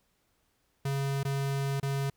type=tone with dropouts; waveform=square; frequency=138.1 Hz; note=C#3; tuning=6 cents flat; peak=-29 dBFS; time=0.85-2.1 s; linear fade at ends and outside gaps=5 ms; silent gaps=1.232-1.25 / 1.8-1.828 s; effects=pink hiss -73 dBFS RMS until 2.16 s